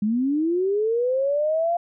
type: linear sweep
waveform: sine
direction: up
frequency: 201.4 to 698.5 Hz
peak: -19 dBFS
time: 0.02-1.77 s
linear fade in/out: 5 ms
effects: none